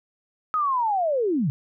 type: linear sweep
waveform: sine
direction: down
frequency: 1279 to 123.47 Hz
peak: -20 dBFS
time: 0.54-1.5 s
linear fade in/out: 0 ms
effects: none